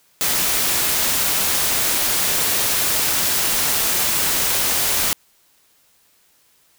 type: noise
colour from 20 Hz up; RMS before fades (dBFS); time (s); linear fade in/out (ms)
white; -19; 0.21-5.13; 0
effects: white hiss -58 dBFS RMS until 6.78 s